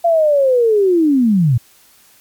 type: linear sweep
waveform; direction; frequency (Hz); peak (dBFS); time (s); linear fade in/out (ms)
sine; down; 691 to 110; -9; 0.04-1.58; 10
effects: white hiss -49 dBFS RMS until 2.2 s + MP3 96 kbps